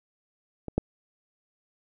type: clicks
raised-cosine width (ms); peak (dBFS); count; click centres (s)
2; -21 / -10; 2; 0.683 / 0.78
effects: none